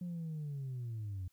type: linear sweep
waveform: sine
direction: down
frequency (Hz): 179.6 to 88.9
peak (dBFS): -36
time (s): 0.01-1.28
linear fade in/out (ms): 5
effects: tanh soft clip ceiling -36 dBFS + white hiss -75 dBFS RMS until 1.32 s